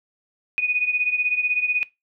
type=beating tone pair; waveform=sine; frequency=2476 / 2492 Hz; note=D#7 / D#7; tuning=-9 / +2 cents; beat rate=16 Hz; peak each=-21 / -25 dBFS; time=0.58-1.83 s; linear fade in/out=0 ms; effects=noise-tail reverb RT60 0.2 s tail -21 dB re dry